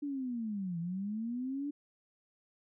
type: linear two-way sweep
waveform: sine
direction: down then up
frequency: 293.7 to 164.81 to 293.7 Hz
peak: -34 dBFS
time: 0.02-1.71 s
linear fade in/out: 10 ms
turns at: 0.79 s
effects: none